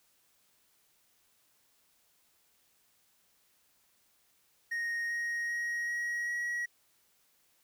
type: tone with pitch steps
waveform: triangle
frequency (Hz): 1864.7 / 1876.6 / 1888.5 / 1900.6 / 1912.7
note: A#6 / A#6 / A#6 / A#6 / A#6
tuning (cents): 0 / +11 / +22 / +33 / +44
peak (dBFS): -30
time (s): 4.71-6.66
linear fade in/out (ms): 10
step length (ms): 390
effects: white hiss -70 dBFS RMS until 7.63 s